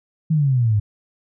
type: exponential sweep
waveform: sine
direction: down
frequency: 163.2 to 100.7 Hz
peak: -14 dBFS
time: 0.3-0.8 s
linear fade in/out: 10 ms
effects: none